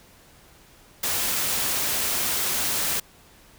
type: noise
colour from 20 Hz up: white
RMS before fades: -25 dBFS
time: 1.03-3 s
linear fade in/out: 5 ms
effects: pink hiss -53 dBFS RMS until 3.58 s